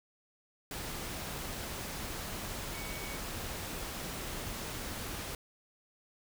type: tone in noise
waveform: sine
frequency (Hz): 2238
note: C#7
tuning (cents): +16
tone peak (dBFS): -47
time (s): 2.74-3.17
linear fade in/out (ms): 2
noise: pink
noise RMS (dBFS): -40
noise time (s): 0.71-5.35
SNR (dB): -10
effects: none